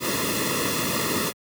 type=noise with comb filter; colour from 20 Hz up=pink; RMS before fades=-25 dBFS; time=0-1.33 s; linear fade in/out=50 ms; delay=1.3 ms; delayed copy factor=-0.9; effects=high-pass 100 Hz 12 dB/octave